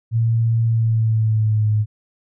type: tone with pitch glide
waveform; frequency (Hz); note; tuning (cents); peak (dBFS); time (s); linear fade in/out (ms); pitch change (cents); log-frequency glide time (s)
sine; 114.5 to 106.83; A#2 to G#2; -31 to +49; -14; 0.11-1.86; 50; -120; 0.66-1.68
effects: none